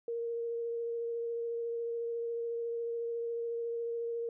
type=tone with vibrato; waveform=sine; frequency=466.2 Hz; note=A#4; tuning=in tune; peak=-33 dBFS; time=0.08-4.29 s; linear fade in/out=2 ms; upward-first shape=triangle; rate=14 Hz; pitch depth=14 cents each way; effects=none

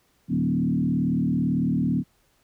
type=tone with frequency modulation; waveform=sine; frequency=207.7 Hz; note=G#3; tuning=in tune; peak=-20 dBFS; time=0.28-2.04 s; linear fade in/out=50 ms; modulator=38 Hz; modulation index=1.8; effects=pink hiss -65 dBFS RMS until 2.43 s

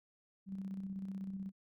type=tone with tremolo; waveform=sine; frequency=193.1 Hz; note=G3; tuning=26 cents flat; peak=-38 dBFS; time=0.46-1.52 s; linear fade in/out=50 ms; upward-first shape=square; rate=16 Hz; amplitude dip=40%; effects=none

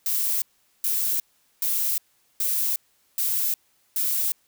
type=noise bursts; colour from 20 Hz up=violet; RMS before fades=-24 dBFS; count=6; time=0.06-4.32 s; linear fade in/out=2 ms; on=360 ms; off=420 ms; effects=white hiss -65 dBFS RMS until 4.47 s

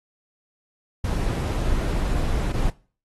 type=noise with dropouts; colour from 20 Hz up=brown; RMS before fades=-23 dBFS; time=1.04-2.7 s; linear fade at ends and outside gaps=5 ms; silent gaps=2.523-2.538 s; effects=noise-tail reverb RT60 0.4 s tail -21 dB re dry + AAC 32 kbps

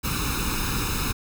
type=noise with comb filter; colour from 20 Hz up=pink; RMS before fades=-26 dBFS; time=0.03-1.13 s; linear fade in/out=20 ms; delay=0.77 ms; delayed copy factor=+0.85; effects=none

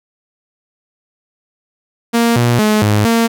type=tone with pitch steps; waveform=sawtooth; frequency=233.3 / 119.9 / 213.4 / 104.9 / 229.8 Hz; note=A#3 / A#2 / G#3 / G#2 / A#3; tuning=+2 / +49 / +47 / +18 / -25 cents; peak=-6 dBFS; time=2.13-3.28 s; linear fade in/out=20 ms; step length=230 ms; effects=none

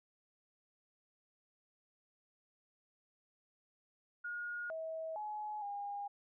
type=tone with pitch steps; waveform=sine; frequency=1434 / 644 / 846 / 810 Hz; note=F6 / E5 / G#5 / G#5; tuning=+45 / -41 / +32 / -43 cents; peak=-39 dBFS; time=4.24-6.08 s; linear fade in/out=10 ms; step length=460 ms; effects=none

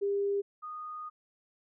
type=tone pair in turn; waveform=sine; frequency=401.1 / 1235 Hz; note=G4 / D#6; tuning=+40 / -13 cents; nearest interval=octave + perfect fifth; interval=1947 cents; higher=second; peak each=-27 / -38 dBFS; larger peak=first; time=0.01-0.42 / 0.62-1.1 s; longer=second; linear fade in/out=20 ms; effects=none

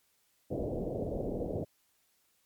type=low-pass noise; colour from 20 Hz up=white; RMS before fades=-35 dBFS; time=0.5-1.65 s; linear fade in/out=20 ms; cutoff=620 Hz; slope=48 dB/octave; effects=white hiss -72 dBFS RMS until 2.45 s + MP3 96 kbps

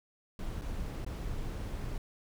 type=noise with dropouts; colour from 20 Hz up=brown; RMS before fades=-37 dBFS; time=0.39-1.98 s; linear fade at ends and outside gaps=2 ms; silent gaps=0.613-0.618 / 1.048-1.064 s; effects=none

